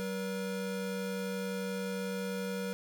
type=tone pair together; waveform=square; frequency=190.41 / 479.8 Hz; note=F#3 / A#4; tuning=+50 / +50 cents; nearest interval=octave + major third; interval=1600 cents; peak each=-37 / -38 dBFS; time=0-2.73 s; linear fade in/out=0 ms; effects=none